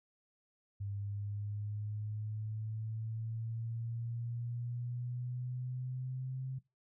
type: exponential sweep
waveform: sine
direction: up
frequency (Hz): 100 to 131.7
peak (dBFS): -37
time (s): 0.8-6.59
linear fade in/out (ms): 10
effects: noise-tail reverb RT60 0.2 s tail -18 dB re dry